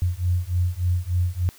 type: beating tone pair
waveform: sine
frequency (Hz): 87.31 / 90.71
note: F2 / F#2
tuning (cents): 0 / -34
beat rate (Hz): 3.4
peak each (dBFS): -23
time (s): 0.02-1.49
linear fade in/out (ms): 0
effects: white hiss -50 dBFS RMS until 1.58 s